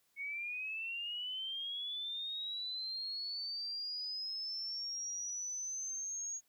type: linear sweep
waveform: sine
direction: up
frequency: 2200 to 6645 Hz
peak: -38 dBFS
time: 0.16-6.41 s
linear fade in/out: 50 ms
effects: white hiss -75 dBFS RMS until 6.48 s